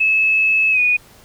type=tone with pitch glide; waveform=sine; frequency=2597 to 2467 Hz; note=E7 to D#7; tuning=-26 to -15 cents; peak=-12 dBFS; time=0-0.97 s; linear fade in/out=10 ms; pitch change=-89 cents; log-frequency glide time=0.71-0.8 s; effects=pink hiss -47 dBFS RMS until 1.24 s